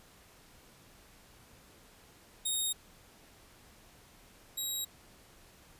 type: tone pair in turn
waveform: 10% pulse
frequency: 3729 / 3825 Hz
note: A#7 / A#7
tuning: 0 / +44 cents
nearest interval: unison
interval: 44 cents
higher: second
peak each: -22 / -25 dBFS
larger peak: first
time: 2.45-2.73 / 4.57-4.85 s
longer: neither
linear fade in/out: 10 ms
effects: pink hiss -59 dBFS RMS until 5.79 s + resampled to 32000 Hz